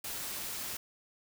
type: noise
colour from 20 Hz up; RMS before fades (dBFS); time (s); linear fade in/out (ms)
white; -39; 0.04-0.77; 5
effects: none